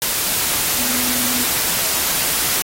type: tone in noise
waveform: sine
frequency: 246.9 Hz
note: B3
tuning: in tune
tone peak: -28 dBFS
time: 0.78-1.44 s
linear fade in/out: 0 ms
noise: white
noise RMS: -19 dBFS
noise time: 0.02-2.62 s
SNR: -12 dB
effects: AAC 48 kbps